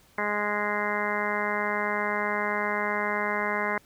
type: harmonic tone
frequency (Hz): 207.7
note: G#3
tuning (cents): 0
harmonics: 1 / 2 / 3 / 4 / 5 / 6 / 7 / 8 / 9 / 10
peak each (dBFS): -36 / -34 / -34 / -35 / -32 / -38 / -36 / -35 / -35 / -33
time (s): 0.18-3.78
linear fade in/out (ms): 2
effects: pink hiss -59 dBFS RMS until 3.85 s